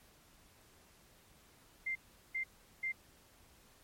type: tone bursts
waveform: sine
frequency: 2093 Hz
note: C7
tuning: in tune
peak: -34 dBFS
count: 3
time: 1.86-2.922 s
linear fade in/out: 10 ms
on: 94 ms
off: 390 ms
effects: pink hiss -64 dBFS RMS until 3.83 s + MP3 64 kbps